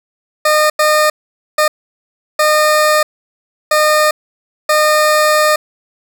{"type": "tone bursts at uneven times", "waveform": "20% pulse", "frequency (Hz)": 610, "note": "D#5", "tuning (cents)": -34, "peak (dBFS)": -4, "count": 6, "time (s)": [[0.45, 0.7], [0.79, 1.1], [1.58, 1.68], [2.39, 3.03], [3.71, 4.11], [4.69, 5.56]], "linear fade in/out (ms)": 5, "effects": []}